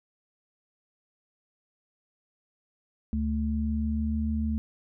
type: tone pair together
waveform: sine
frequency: 73.42 / 219.8 Hz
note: D2 / A3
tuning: 0 / -2 cents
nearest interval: octave + perfect fifth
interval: 1898 cents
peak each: -28 dBFS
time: 3.13-4.58 s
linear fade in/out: 0 ms
effects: none